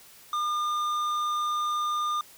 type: tone with tanh clipping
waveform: sine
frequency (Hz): 1208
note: D6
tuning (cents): +48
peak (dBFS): -27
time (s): 0.33-2.21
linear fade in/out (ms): 2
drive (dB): 10
effects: white hiss -52 dBFS RMS until 2.37 s